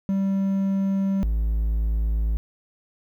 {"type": "tone pair in turn", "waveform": "triangle", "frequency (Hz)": [194.6, 54.51], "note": ["G3", "A1"], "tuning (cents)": [-12, -15], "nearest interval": "octave + minor seventh", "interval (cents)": 2203, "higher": "first", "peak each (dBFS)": -18, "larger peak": "neither", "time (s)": [[0.09, 1.23], [1.23, 2.37]], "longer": "neither", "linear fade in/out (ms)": 0, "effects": ["10-bit"]}